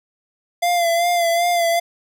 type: tone with vibrato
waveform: square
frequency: 688 Hz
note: F5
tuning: 26 cents flat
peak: -16 dBFS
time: 0.62-1.8 s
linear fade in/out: 10 ms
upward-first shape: sine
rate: 2.6 Hz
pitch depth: 41 cents each way
effects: none